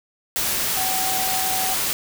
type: tone in noise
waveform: sine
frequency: 757 Hz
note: F#5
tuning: 39 cents sharp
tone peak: -26 dBFS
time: 0.77-1.74 s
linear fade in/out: 0 ms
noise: white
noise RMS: -23 dBFS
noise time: 0.36-1.93 s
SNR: -6 dB
effects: none